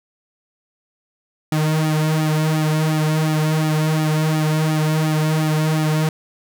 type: tone with flanger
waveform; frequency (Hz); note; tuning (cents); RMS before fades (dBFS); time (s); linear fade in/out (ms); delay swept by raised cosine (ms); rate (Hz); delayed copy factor
sawtooth; 155.56; D#3; 0; -18; 1.52-6.09; 2; 1.9 to 4; 2.8; -0.9
effects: none